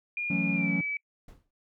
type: tone with pitch glide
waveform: sine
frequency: 2422 to 2293 Hz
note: D#7 to D7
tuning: -47 to -42 cents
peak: -29 dBFS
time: 0.17-0.97 s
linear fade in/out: 2 ms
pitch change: -95 cents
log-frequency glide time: 0.53-0.71 s
type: chord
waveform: triangle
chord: F# minor seventh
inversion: third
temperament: equal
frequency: 164.81 / 185 / 220 / 277.2 Hz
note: E3 / F#3 / A3 / C#4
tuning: 0 / 0 / 0 / 0 cents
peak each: -31 / -27 / -32 / -30 dBFS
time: 0.3-0.81 s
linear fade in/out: 5 ms
type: noise with exponential decay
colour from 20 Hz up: brown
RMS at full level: -43 dBFS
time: 1.28-1.51 s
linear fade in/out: 5 ms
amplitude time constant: 48 ms
effects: noise-tail reverb RT60 0.1 s tail -26 dB re dry